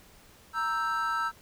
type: chord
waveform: triangle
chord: E diminished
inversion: second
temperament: equal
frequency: 932.3 / 1318.5 / 1568 Hz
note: Bb5 / E6 / G6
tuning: 0 / 0 / 0 cents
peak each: -32 / -27 / -32 dBFS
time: 0.53-1.32 s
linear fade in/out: 50 ms
effects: pink hiss -56 dBFS RMS until 1.41 s